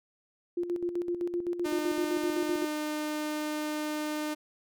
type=tone with tremolo; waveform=sine; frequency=349.2 Hz; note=F4; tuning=in tune; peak=-27 dBFS; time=0.57-2.65 s; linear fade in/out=5 ms; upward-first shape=square; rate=7.8 Hz; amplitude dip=60%
type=tone; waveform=sawtooth; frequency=303.1 Hz; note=D#4; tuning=45 cents flat; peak=-27 dBFS; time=1.64-4.35 s; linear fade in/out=20 ms
effects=none